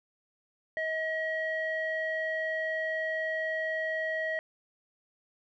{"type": "tone with low-pass filter", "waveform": "square", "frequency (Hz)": 636, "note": "D#5", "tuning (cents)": 38, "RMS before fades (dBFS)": -32, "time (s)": [0.77, 4.39], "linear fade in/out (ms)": 0, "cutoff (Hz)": 1900, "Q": 3.7, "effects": []}